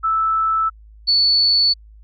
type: tone pair in turn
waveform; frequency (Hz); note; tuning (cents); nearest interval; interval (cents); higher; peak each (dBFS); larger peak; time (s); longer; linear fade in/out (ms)
sine; 1315 / 4451; E6 / C#8; -5 / +6; octave + major sixth; 2111; second; -15 / -12; second; 0.03-0.7 / 1.07-1.74; neither; 20
effects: added 53 Hz sine -41 dBFS peak until 2.03 s